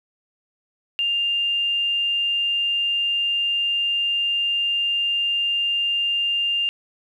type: tone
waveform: sine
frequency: 2800 Hz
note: F7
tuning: 4 cents sharp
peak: -19 dBFS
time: 0.99-6.69 s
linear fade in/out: 0 ms
effects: 9-bit